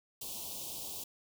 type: band-stop noise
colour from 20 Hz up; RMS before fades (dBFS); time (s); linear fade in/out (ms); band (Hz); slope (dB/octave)
white; -42; 0.21-1.04; 5; 1000 to 2800; 48
effects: none